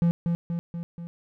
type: tone with echo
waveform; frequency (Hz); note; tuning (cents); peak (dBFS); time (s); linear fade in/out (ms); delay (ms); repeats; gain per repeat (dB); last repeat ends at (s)
triangle; 170.3; F3; -43; -16; 0.02-0.11; 0; 240; 4; -4; 1.07
effects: none